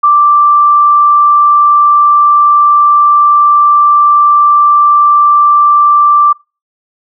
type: tone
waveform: sine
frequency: 1174.7 Hz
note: D6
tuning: in tune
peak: -3 dBFS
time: 0.03-6.33 s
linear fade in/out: 10 ms
effects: noise-tail reverb RT60 0.3 s tail -26 dB re dry